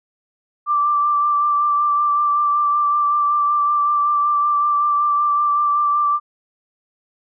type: tone with vibrato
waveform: sine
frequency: 1174.7 Hz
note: D6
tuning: in tune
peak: -14 dBFS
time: 0.66-6.2 s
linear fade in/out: 50 ms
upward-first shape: sine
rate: 5.3 Hz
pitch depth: 18 cents each way
effects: none